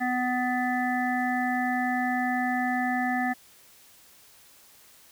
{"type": "harmonic tone", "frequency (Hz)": 250, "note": "B3", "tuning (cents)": 21, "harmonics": [1, 3, 5, 7, 8], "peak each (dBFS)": [-28, -28, -40, -31, -36], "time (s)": [0, 3.34], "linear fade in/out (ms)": 20, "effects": ["white hiss -55 dBFS RMS until 5.11 s"]}